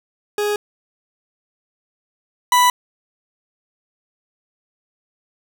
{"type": "tone pair in turn", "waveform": "40% pulse", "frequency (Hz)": [415.3, 987.8], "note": ["G#4", "B5"], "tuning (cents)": [0, 0], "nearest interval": "octave + minor third", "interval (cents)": 1500, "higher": "second", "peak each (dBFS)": [-17, -10], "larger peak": "second", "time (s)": [[0.38, 0.56], [2.52, 2.7]], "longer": "neither", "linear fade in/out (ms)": 2, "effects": []}